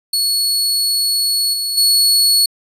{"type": "tone with level steps", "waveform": "sawtooth", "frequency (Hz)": 4384, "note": "C#8", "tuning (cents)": -20, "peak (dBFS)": [-11, -15, -7], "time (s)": [0.13, 2.46], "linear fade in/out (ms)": 5, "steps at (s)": [1.53, 1.77], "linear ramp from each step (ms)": 10, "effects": ["resampled to 32000 Hz"]}